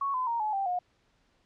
sine tone with pitch steps, 1108.7 / 1016.7 / 932.3 / 854.9 / 784 / 718.9 Hz, C#6 / B5 / A#5 / G#5 / G5 / F5, 0 / +50 / 0 / +50 / 0 / +50 cents, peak -27 dBFS, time 0.01-0.79 s, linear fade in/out 5 ms, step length 130 ms, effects pink hiss -69 dBFS RMS until 1.45 s + low-pass 5000 Hz 12 dB/octave

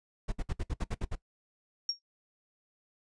brown noise bursts, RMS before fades -31 dBFS, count 9, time 0.28-1.155 s, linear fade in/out 10 ms, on 43 ms, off 61 ms
sine tone with exponential decay, 5560 Hz, F8, 9 cents flat, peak -25 dBFS, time 1.89-1.99 s, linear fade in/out 2 ms, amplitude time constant 21 ms
effects noise-tail reverb RT60 0.1 s tail -18 dB re dry + resampled to 22050 Hz

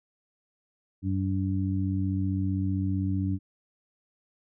harmonic tone, 95.5 Hz, G2, 45 cents flat, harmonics 1 / 2 / 3, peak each -27 / -31 / -31 dBFS, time 1.02-3.39 s, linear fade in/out 50 ms, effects none

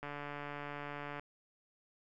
click train, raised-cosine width 0.5 ms, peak -28 dBFS, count 170, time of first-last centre 0.03-1.196 s, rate 145 Hz, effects none

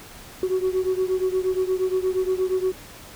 sine beating tone pair, 370 / 378.5 Hz, F#4 / F#4, 0 / +39 cents, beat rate 8.5 Hz, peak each -21 / -23 dBFS, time 0.43-2.72 s, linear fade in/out 2 ms, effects tanh soft clip ceiling -16 dBFS + pink hiss -43 dBFS RMS until 3.15 s

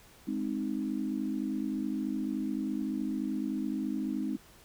sine chord, Ab major, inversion none, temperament equal, 207.7 / 261.6 / 311.1 Hz, Ab3 / C4 / Eb4, 0 / 0 / 0 cents, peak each -35 / -34 / -35 dBFS, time 0.27-4.37 s, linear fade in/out 10 ms, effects pink hiss -57 dBFS RMS until 4.64 s

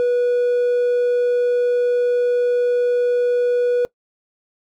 triangle tone, 487.9 Hz, B4, 21 cents flat, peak -12 dBFS, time 0-3.85 s, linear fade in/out 0 ms, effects noise-tail reverb RT60 0.1 s tail -22 dB re dry + tanh soft clip ceiling -9 dBFS

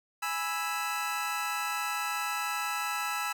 25% pulse chord, E major, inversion first, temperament equal, 830.6 / 987.8 / 1318.5 Hz, G#5 / B5 / E6, 0 / 0 / 0 cents, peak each -32 / -34 / -29 dBFS, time 0.22-3.33 s, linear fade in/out 10 ms, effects none

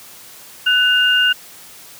sine tone pair together, 1492 / 2817 Hz, F#6 / F7, +14 / +14 cents, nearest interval major seventh, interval 1100 cents, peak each -14 dBFS, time 0.66-1.33 s, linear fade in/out 10 ms, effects white hiss -40 dBFS RMS until 1.99 s + high-pass 60 Hz 12 dB/octave

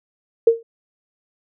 sine tone with exponential decay, 459.2 Hz, A#4, 26 cents flat, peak -5 dBFS, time 0.47-0.63 s, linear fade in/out 5 ms, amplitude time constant 33 ms, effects none

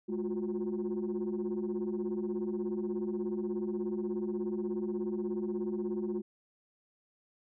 sine tone cluster, 210.8 / 349.6 / 366.2 Hz, G#3 / F4 / F#4, +26 / +2 / -18 cents, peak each -34 / -35 / -35 dBFS, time 0.08-6.22 s, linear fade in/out 20 ms, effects tanh soft clip ceiling -27 dBFS

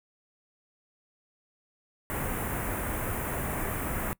pink band-stop noise, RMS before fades -32 dBFS, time 2.1-4.13 s, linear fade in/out 0 ms, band 2200 to 9400 Hz, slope 24 dB/octave, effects noise-tail reverb RT60 0.1 s tail -23 dB re dry

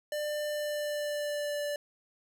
square tone with pitch glide, 596 to 584.4 Hz, D5 to D5, +25 to -9 cents, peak -32 dBFS, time 0.12-1.76 s, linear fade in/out 2 ms, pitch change -34 cents, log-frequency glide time 0.48-1.65 s, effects none

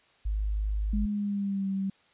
sine tone, 51.91 Hz, G#1, in tune, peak -26 dBFS, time 0.25-1.06 s, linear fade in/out 10 ms
sine tone with pitch glide, 207.7 to 193.79 Hz, G#3 to G3, 0 to -20 cents, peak -27 dBFS, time 0.93-1.9 s, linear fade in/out 5 ms, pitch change -120 cents, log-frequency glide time 1.09-1.68 s
effects white hiss -63 dBFS RMS until 2.13 s + resampled to 8000 Hz

